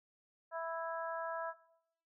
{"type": "harmonic tone", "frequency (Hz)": 329.6, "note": "E4", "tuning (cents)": 0, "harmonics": [2, 3, 4, 5], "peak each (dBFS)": [-39, -43, -45, -47], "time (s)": [0.51, 1.54], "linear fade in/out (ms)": 50, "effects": ["noise-tail reverb RT60 0.7 s tail -18 dB re dry"]}